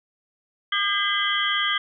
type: tone cluster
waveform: sine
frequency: 1212 / 1606 / 2031 / 3080 / 3304 Hz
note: D#6 / G6 / B6 / G7 / G#7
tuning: -46 / +41 / +48 / -31 / -10 cents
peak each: -27 dBFS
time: 0.72-1.78 s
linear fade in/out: 5 ms
effects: none